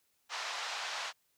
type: band-pass noise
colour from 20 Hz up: pink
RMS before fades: -39 dBFS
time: 0.29-1.13 s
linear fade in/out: 50 ms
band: 750 to 6000 Hz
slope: 24 dB/octave
effects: white hiss -75 dBFS RMS until 1.37 s